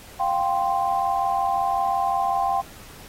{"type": "chord", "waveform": "sine", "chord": "F suspended second", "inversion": "none", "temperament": "equal", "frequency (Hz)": [698.5, 784, 1046.5], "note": ["F5", "G5", "C6"], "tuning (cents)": [0, 0, 0], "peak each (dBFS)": [-26, -22, -26], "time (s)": [0.19, 2.62], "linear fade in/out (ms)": 20, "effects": ["pink hiss -45 dBFS RMS until 3.08 s", "AAC 48 kbps"]}